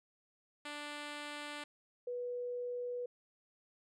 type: tone pair in turn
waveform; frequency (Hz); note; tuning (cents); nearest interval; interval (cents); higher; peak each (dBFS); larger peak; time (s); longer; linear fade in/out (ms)
5% pulse / sine; 294 / 489.6; D4 / B4; +2 / -15; major sixth; 883; second; -31 / -37; first; 0.65-1.64 / 2.07-3.06; neither; 5
effects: low-pass 8000 Hz 12 dB/octave